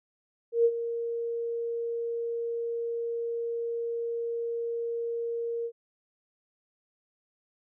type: tone with ADSR envelope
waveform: sine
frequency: 466.2 Hz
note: A#4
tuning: in tune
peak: -17 dBFS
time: 0.52-5.72 s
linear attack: 130 ms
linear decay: 55 ms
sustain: -12 dB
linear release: 66 ms
effects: none